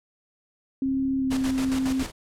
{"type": "tone with pitch glide", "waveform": "sine", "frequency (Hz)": [267.1, 263.3], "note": ["C4", "C4"], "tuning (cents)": [36, 11], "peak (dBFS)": -22, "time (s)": [0.82, 2.03], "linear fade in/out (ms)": 2, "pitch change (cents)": -25, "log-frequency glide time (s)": [1.19, 1.24]}
{"type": "click train", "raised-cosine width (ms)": 5, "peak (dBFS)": -32, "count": 39, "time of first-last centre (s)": [0.86, 1.91], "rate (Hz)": 36.2}
{"type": "noise with tremolo", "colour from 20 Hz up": "pink", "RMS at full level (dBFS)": -32, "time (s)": [1.3, 2.12], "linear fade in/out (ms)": 20, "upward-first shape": "square", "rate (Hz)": 7.2, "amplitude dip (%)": 65}
{"effects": ["low-pass 10000 Hz 12 dB/octave"]}